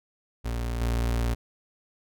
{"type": "tone with level steps", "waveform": "35% pulse", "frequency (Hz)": 58.5, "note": "A#1", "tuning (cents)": 7, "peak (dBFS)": [-26, -22], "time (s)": [0.44, 1.35], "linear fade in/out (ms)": 20, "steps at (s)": 0.81, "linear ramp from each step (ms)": 2, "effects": []}